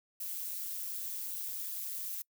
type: noise with amplitude modulation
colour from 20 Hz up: violet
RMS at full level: -36 dBFS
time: 0.2-2.22 s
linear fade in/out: 5 ms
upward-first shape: sine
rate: 188 Hz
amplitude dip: 70%
effects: noise-tail reverb RT60 0.1 s tail -25 dB re dry